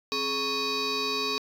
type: tone with frequency modulation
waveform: sine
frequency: 2489 Hz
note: D#7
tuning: in tune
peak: -24 dBFS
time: 0.12-1.38 s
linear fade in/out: 0 ms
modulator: 689 Hz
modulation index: 3.7
effects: tanh soft clip ceiling -24 dBFS